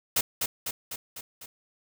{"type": "noise with echo", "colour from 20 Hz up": "white", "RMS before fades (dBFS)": -24, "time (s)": [0.16, 0.21], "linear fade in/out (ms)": 5, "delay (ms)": 250, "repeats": 5, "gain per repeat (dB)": -4, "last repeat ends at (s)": 1.46, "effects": []}